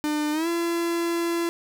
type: tone with pitch glide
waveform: 45% pulse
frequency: 300.4 to 339.1 Hz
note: D4 to E4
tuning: +39 to +49 cents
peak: -23 dBFS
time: 0.04-1.49 s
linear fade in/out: 0 ms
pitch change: +210 cents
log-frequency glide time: 0.32-0.48 s
effects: 10-bit